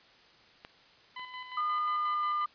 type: clicks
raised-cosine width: 0.3 ms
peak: -28 / -35 dBFS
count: 2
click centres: 0.649 / 1.195 s
type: tone with tremolo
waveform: 20% pulse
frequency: 1007 Hz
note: B5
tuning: 33 cents sharp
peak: -34 dBFS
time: 1.16-2.45 s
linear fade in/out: 5 ms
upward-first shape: square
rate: 5.6 Hz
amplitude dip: 50%
type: tone with pitch glide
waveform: sine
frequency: 1217 to 1203.7 Hz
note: D#6 to D6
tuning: -39 to +42 cents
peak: -28 dBFS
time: 1.57-2.46 s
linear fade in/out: 5 ms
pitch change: -19 cents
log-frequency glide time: 1.83-2.32 s
effects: white hiss -59 dBFS RMS until 2.54 s + resampled to 11025 Hz